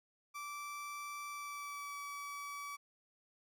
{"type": "tone with pitch glide", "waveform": "30% pulse", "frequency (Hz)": [1165, 1145], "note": ["D6", "D6"], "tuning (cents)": [-14, -44], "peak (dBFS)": -40, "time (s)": [0.34, 2.77], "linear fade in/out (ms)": 20, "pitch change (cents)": -30, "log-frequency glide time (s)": [1.29, 1.98], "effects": []}